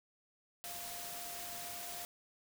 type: tone in noise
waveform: sine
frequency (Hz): 698.5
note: F5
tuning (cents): 0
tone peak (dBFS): -50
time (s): 0.64-2.05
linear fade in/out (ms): 0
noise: white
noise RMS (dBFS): -45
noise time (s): 0.64-2.05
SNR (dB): -8
effects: none